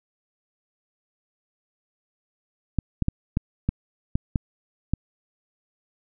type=clicks; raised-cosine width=5 ms; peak=-9 dBFS; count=8; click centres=2.787 / 3.023 / 3.084 / 3.371 / 3.69 / 4.155 / 4.358 / 4.936 s; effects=none